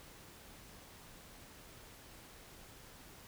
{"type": "silence", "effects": ["pink hiss -56 dBFS RMS until 3.27 s"]}